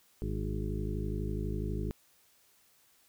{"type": "harmonic tone with a mistuned harmonic", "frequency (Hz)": 52.1, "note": "G#1", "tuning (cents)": 6, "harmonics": [1, 2, 3, 4, 6, 7, 8], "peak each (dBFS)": [-35, -38, -40, -41, -43, -43, -44], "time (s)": [0.22, 1.91], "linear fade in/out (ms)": 0, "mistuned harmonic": 6, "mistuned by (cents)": -52, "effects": ["white hiss -66 dBFS RMS until 3.08 s"]}